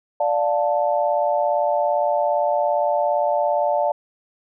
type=chord; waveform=sine; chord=D minor; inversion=none; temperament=just; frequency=587.3 / 704.8 / 881 Hz; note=D5 / F5 / A5; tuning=0 / +16 / +2 cents; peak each=-20 / -22 / -23 dBFS; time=0.2-3.92 s; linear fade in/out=5 ms; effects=none